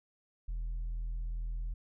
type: tone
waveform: sine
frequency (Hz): 41.2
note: E1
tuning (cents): 0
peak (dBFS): -31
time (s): 0.48-1.74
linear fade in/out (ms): 10
effects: tanh soft clip ceiling -33 dBFS